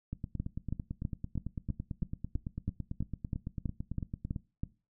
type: two click trains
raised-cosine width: 5 ms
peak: -21 / -24 dBFS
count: 14 / 39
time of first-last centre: 0.4-4.635 / 0.13-4.362 s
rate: 3.07 / 8.98 Hz
effects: noise-tail reverb RT60 0.3 s tail -19 dB re dry